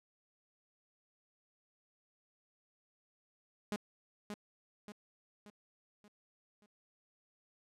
sawtooth tone with echo, 207.7 Hz, G#3, in tune, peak -31 dBFS, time 3.72-3.76 s, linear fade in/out 0 ms, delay 580 ms, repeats 5, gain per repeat -6 dB, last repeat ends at 6.66 s, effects low-pass 11000 Hz 12 dB/octave

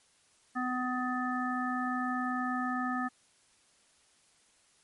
harmonic tone, 251.5 Hz, B3, 32 cents sharp, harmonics 1 / 3 / 5 / 7, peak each -33 / -37 / -35 / -38 dBFS, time 0.55-3.09 s, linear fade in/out 20 ms, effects white hiss -66 dBFS RMS until 4.83 s + MP3 48 kbps

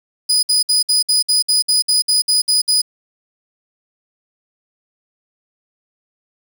30% pulse tone bursts, 4965 Hz, D#8, 5 cents flat, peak -9 dBFS, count 13, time 0.29-2.818 s, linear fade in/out 10 ms, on 140 ms, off 59 ms, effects 8-bit

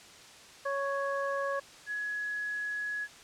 harmonic tone, 555 Hz, C#5, 2 cents sharp, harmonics 1 / 2 / 3, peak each -32 / -35 / -37 dBFS, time 0.65-1.6 s, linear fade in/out 10 ms
sine tone, 1682 Hz, G#6, 22 cents sharp, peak -32 dBFS, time 1.86-3.08 s, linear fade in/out 50 ms
effects white hiss -52 dBFS RMS until 3.23 s + low-pass 7000 Hz 12 dB/octave

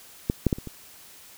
clicks, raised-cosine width 3 ms, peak -9 / -6 / -9 / -23 / -22 dBFS, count 5, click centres 0.299 / 0.467 / 0.528 / 0.585 / 0.673 s, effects white hiss -49 dBFS RMS until 1.37 s

